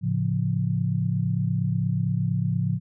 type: chord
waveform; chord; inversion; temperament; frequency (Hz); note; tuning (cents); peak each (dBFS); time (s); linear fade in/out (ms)
sine; A augmented; none; equal; 110 / 138.59 / 174.61; A2 / C#3 / E#3; 0 / 0 / 0; -26; 0.01-2.8; 50
effects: none